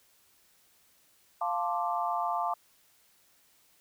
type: chord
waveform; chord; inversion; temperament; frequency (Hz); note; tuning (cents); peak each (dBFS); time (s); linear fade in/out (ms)
sine; D minor seventh; first; equal; 698.5 / 880 / 1046.5 / 1174.7; F5 / A5 / C6 / D6; 0 / 0 / 0 / 0; -32 / -33 / -36 / -34; 1.41-2.54; 5
effects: white hiss -65 dBFS RMS until 3.8 s